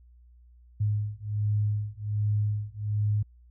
sine beating tone pair, 104.2 / 105.5 Hz, G#2 / G#2, +6 / +28 cents, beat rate 1.3 Hz, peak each -28 dBFS, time 0.8-3.23 s, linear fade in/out 10 ms, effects added 60 Hz sine -52 dBFS peak until 3.5 s

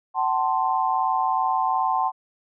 sine chord, F# diminished, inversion none, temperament equal with one note detuned, 757.3 / 880 / 1046.5 Hz, F#5 / A5 / C6, +40 / 0 / 0 cents, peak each -24 dBFS, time 0.14-2.12 s, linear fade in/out 50 ms, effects none

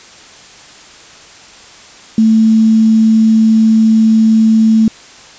sine tone with quantisation, 221.4 Hz, A3, 11 cents sharp, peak -5 dBFS, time 2.18-4.88 s, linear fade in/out 2 ms, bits 5, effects white hiss -37 dBFS RMS until 5.38 s + resampled to 16000 Hz

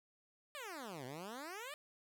10% pulse exponential two-way sweep, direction down then up, 617 to 121.4 to 617 Hz, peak -37 dBFS, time 0.55-1.74 s, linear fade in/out 0 ms, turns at 1.05 s, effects none

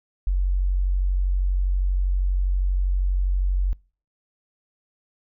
sine tone, 46.25 Hz, F#1, in tune, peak -18 dBFS, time 0.27-3.73 s, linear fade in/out 0 ms, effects noise-tail reverb RT60 0.4 s tail -26 dB re dry

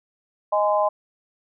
sine chord, Ab major, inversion second, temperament equal with one note detuned, 622.3 / 830.6 / 1028.5 Hz, Eb5 / Ab5 / C6, 0 / 0 / -30 cents, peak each -20 / -23 / -23 dBFS, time 0.52-0.89 s, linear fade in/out 10 ms, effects none

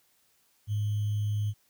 sine tone with sample-and-hold, 104.5 Hz, G#2, 11 cents sharp, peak -26 dBFS, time 0.67-1.54 s, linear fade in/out 50 ms, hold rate 3150 Hz, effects white hiss -68 dBFS RMS until 1.69 s

